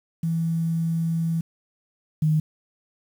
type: tone pair in turn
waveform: sine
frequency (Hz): 164.81 / 155.12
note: E3 / D#3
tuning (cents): 0 / -5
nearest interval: minor second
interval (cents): 105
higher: first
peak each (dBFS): -21 / -17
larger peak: second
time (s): 0.23-1.41 / 2.22-2.4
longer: first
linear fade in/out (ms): 5
effects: 8-bit